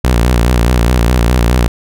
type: tone with vibrato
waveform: sawtooth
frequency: 60 Hz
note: B1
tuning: 49 cents flat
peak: -4 dBFS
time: 0.04-1.68 s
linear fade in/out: 5 ms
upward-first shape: square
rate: 4.8 Hz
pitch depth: 73 cents each way
effects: none